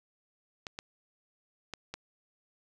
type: clicks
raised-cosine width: 0.2 ms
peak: -21 dBFS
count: 4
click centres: 0.668 / 0.789 / 1.737 / 1.94 s
effects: none